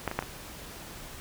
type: clicks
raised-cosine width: 0.5 ms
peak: -13 / -18 / -11 / -20 dBFS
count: 4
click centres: 0.077 / 0.114 / 0.19 / 0.225 s
effects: pink hiss -44 dBFS RMS until 1.2 s